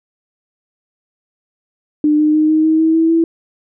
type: tone with pitch steps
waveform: sine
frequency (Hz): 300.4 / 304.4 / 308.5 / 312.6 / 316.8 / 321 / 325.3 / 329.7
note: D4 / D#4 / D#4 / D#4 / D#4 / E4 / E4 / E4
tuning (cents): +39 / -38 / -15 / +8 / +31 / -46 / -23 / 0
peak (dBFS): -9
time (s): 2.04-3.24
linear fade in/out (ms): 2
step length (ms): 150
effects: none